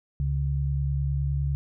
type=tone pair together; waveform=sine; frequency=70.1 / 139.89 Hz; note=C#2 / C#3; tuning=+20 / +16 cents; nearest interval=octave; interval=1196 cents; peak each=-26 dBFS; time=0.2-1.55 s; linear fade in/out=0 ms; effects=none